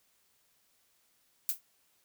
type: noise with exponential decay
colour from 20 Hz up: violet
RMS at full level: -26 dBFS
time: 1.49-1.61 s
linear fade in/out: 0 ms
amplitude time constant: 24 ms
effects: white hiss -71 dBFS RMS until 2.04 s